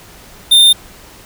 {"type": "tone", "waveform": "square", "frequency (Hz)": 3617, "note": "A7", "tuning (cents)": 47, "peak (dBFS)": -5, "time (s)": [0.51, 0.73], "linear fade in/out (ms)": 10, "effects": ["pink hiss -39 dBFS RMS until 1.25 s"]}